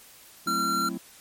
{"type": "chord", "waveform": "triangle", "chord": "F# half-diminished seventh", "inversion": "none", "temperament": "equal with one note detuned", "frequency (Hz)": [185, 220, 261.6, 333.8], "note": ["F#3", "A3", "C4", "E4"], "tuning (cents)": [0, 0, 0, 22], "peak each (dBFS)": -34, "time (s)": [0.46, 0.98], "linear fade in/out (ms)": 10}
{"type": "tone", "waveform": "square", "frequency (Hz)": 1368, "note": "F6", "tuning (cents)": -36, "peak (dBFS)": -25, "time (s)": [0.47, 0.89], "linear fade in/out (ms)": 5}
{"effects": ["white hiss -51 dBFS RMS until 1.2 s", "MP3 64 kbps"]}